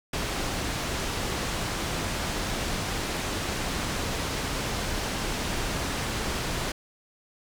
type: low-pass noise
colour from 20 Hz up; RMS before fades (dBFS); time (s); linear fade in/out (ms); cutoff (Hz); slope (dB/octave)
pink; -30; 0.13-6.72; 5; 7900; 12
effects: none